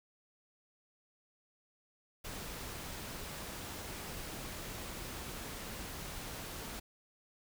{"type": "noise", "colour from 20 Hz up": "pink", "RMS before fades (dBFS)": -44, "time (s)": [2.24, 6.8], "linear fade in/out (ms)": 10, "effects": []}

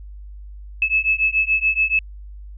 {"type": "beating tone pair", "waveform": "sine", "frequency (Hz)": [2598, 2605], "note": ["E7", "E7"], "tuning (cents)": [-26, -21], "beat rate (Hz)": 7, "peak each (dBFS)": -19, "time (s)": [0.82, 1.99], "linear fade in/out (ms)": 2, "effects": ["added 50 Hz sine -34 dBFS peak until 2.57 s"]}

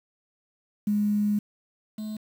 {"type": "tone pair in turn", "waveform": ["sine", "triangle"], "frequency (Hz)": [207.7, 214.9], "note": ["G#3", "A3"], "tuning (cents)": [0, -41], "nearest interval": "minor second", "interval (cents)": 59, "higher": "second", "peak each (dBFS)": [-21, -29], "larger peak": "first", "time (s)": [[0.87, 1.39], [1.98, 2.17]], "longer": "first", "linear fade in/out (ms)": 5, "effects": ["8-bit"]}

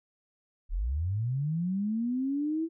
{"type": "linear sweep", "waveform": "sine", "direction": "up", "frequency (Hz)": [33.56, 332.8], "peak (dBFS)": -27, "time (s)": [0.69, 2.69], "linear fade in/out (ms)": 50, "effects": []}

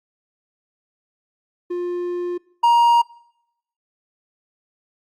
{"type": "tone pair in turn", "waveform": "triangle", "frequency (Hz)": [353.1, 942.7], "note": ["F4", "A#5"], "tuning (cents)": [19, 19], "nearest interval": "octave + perfect fourth", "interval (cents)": 1700, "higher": "second", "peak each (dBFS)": [-20, -9], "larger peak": "second", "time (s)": [[1.7, 2.38], [2.63, 3.02]], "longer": "first", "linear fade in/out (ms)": 10, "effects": ["noise-tail reverb RT60 0.8 s tail -24 dB re dry", "Opus 32 kbps"]}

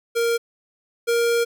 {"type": "tone pair in turn", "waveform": "square", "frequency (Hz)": [466.2, 468.8], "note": ["A#4", "A#4"], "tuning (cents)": [0, 10], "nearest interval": "unison", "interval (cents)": 10, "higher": "second", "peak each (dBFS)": [-19, -18], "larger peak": "second", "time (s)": [[0.15, 0.38], [1.07, 1.45]], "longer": "second", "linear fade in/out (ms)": 20, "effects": []}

